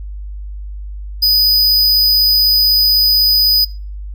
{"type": "tone", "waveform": "square", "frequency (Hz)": 4978, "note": "D#8", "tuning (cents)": 0, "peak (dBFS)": -9, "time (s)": [1.22, 3.65], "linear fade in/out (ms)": 10, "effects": ["noise-tail reverb RT60 0.4 s tail -25 dB re dry", "added 50 Hz sine -24 dBFS peak until 4.14 s"]}